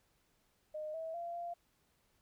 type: tone with pitch steps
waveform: sine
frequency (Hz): 614 / 648 / 686 / 691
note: D#5 / E5 / F5 / F5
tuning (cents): -23 / -30 / -31 / -19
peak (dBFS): -39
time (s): 0.74-1.54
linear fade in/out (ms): 10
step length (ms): 200
effects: pink hiss -75 dBFS RMS until 2.21 s